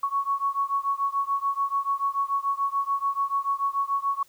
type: beating tone pair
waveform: sine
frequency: 1108.7 / 1115.6 Hz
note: C#6 / C#6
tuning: 0 / +11 cents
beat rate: 6.9 Hz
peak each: -26 / -27 dBFS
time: 0.03-4.23 s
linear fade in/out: 5 ms
effects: white hiss -59 dBFS RMS until 4.28 s